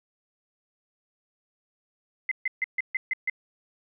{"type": "tone bursts", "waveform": "sine", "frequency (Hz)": 2056, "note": "C7", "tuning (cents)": -31, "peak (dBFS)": -23, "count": 7, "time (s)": [2.29, 3.298], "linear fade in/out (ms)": 2, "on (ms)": 24, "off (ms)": 140, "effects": []}